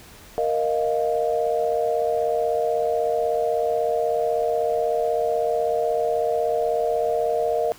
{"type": "chord", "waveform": "sine", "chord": "Bb suspended fourth", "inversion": "none", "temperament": "equal", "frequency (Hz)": [466.2, 622.3, 698.5], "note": ["Bb4", "Eb5", "F5"], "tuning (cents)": [0, 0, 0], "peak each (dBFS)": [-23, -24, -25], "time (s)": [0.38, 7.72], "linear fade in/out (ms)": 0, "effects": ["pink hiss -46 dBFS RMS until 7.78 s"]}